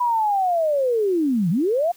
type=linear two-way sweep; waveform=sine; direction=down then up; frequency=992 to 155.56 to 724 Hz; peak=-17 dBFS; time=0-1.92 s; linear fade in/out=10 ms; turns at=1.5 s; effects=white hiss -52 dBFS RMS until 1.96 s